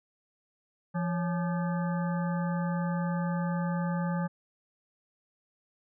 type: harmonic tone with a mistuned harmonic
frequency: 172 Hz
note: F3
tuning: 26 cents flat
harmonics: 1 / 3 / 5 / 7 / 9 / 10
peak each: -28 / -39 / -39 / -42 / -45 / -48 dBFS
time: 0.94-4.28 s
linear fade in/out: 20 ms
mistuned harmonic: 3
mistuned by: +120 cents
effects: none